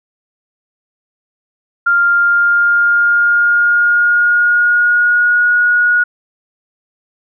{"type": "tone with pitch glide", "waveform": "sine", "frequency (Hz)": [1396.9, 1449.5], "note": ["F6", "F#6"], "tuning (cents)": [0, -36], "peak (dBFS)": -8, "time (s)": [1.86, 6.04], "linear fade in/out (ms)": 10, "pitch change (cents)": 64, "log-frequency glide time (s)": [2, 5.52], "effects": []}